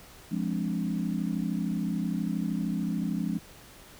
sine chord, D half-diminished seventh, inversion first, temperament equal, 174.61 / 207.7 / 261.6 / 293.7 Hz, F3 / Ab3 / C4 / D4, 0 / 0 / 0 / 0 cents, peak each -31 / -31 / -35 / -36 dBFS, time 0.31-3.39 s, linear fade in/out 10 ms, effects pink hiss -51 dBFS RMS until 3.99 s

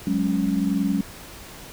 sine chord, F# suspended second, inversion none, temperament equal with one note detuned, 186.18 / 207.7 / 277.2 Hz, F#3 / G#3 / C#4, +11 / 0 / 0 cents, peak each -24 dBFS, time 0.07-1.01 s, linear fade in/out 2 ms, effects pink hiss -41 dBFS RMS until 1.72 s

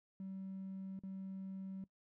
triangle tone with dropouts, 191.5 Hz, G3, 40 cents flat, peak -40 dBFS, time 0.2-1.84 s, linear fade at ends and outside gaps 2 ms, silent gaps 0.991-1.035 s, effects noise-tail reverb RT60 0.1 s tail -21 dB re dry + tanh soft clip ceiling -39 dBFS

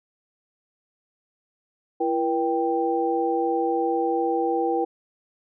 sine tone cluster, 336.7 / 479.6 / 786 Hz, E4 / A#4 / G5, +37 / +49 / +4 cents, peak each -25 dBFS, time 2-4.85 s, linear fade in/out 10 ms, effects none

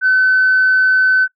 sine tone, 1518 Hz, F#6, 44 cents sharp, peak -8 dBFS, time 0.01-1.28 s, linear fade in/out 50 ms, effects noise-tail reverb RT60 0.1 s tail -19 dB re dry + tanh soft clip ceiling -5 dBFS

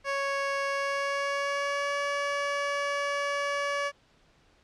15% pulse tone with pitch glide, 554.4 to 569.3 Hz, C#5 to C#5, 0 to +46 cents, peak -21 dBFS, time 0.04-3.92 s, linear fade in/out 50 ms, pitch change +46 cents, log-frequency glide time 0.67-1.97 s, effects pink hiss -63 dBFS RMS until 4.63 s + low-pass 5000 Hz 12 dB/octave

